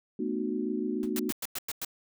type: chord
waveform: sine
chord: B dominant seventh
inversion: third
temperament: equal with one note detuned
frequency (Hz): 220 / 246.9 / 303.5 / 370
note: A3 / B3 / D#4 / F#4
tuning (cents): 0 / 0 / -43 / 0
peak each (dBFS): -34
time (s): 0.19-1.31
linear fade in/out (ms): 5
type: noise with exponential decay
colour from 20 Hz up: pink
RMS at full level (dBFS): -43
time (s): 1.03-1.12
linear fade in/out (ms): 1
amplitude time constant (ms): 18
type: noise bursts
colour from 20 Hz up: white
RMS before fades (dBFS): -34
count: 6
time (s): 1.16-1.848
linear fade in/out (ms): 2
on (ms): 33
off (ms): 98
effects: none